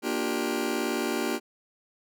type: chord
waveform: sawtooth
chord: G minor seventh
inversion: first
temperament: just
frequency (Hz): 235.2 / 294 / 352.8 / 392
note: Bb3 / D4 / F4 / G4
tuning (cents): +16 / +2 / +18 / 0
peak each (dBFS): -28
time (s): 0.02-1.4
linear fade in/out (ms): 50
effects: none